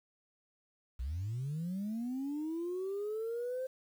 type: linear sweep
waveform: sine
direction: up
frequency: 56 to 525 Hz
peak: -33 dBFS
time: 0.99-3.67 s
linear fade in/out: 10 ms
effects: tanh soft clip ceiling -32 dBFS + 10-bit